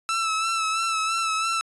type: tone with vibrato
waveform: sawtooth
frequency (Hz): 1318.5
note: E6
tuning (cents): 0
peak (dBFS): -19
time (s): 0.09-1.61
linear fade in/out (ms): 0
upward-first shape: sine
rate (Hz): 3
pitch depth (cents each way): 37
effects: resampled to 24000 Hz